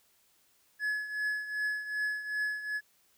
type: tone with tremolo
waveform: triangle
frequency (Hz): 1700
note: G#6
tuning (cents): +40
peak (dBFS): -26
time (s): 0.79-2.81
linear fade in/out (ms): 50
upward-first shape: triangle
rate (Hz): 2.6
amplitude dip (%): 75
effects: white hiss -68 dBFS RMS until 3.17 s